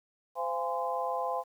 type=harmonic tone with a mistuned harmonic; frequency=171.8 Hz; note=F3; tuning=28 cents flat; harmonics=3 / 4 / 5 / 6; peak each=-35 / -35 / -35 / -35 dBFS; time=0.35-1.44 s; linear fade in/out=50 ms; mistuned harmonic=5; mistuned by=-71 cents; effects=10-bit